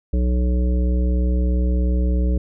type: harmonic tone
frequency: 61.5 Hz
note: B1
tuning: 7 cents flat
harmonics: 1 / 3 / 5 / 7 / 9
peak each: -16 / -26 / -30 / -33 / -35 dBFS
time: 0.13-2.38 s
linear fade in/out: 5 ms
effects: none